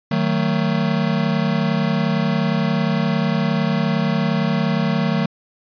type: chord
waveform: square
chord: D# diminished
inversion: none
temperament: just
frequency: 155.56 / 186.68 / 224 Hz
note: D#3 / F#3 / A3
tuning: 0 / +16 / +31 cents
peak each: -22 dBFS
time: 0.11-5.26 s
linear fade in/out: 5 ms
effects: resampled to 11025 Hz